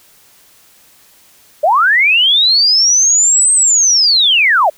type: linear two-way sweep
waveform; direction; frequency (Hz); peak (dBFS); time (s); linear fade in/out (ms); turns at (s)
sine; up then down; 554.4 to 8360 to 554.4; -7; 1.63-4.7; 10; 3.53
effects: white hiss -47 dBFS RMS until 4.77 s